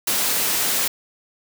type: high-pass noise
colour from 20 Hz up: white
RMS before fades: -21 dBFS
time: 0.07-0.88 s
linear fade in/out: 5 ms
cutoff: 140 Hz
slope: 12 dB/octave
effects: none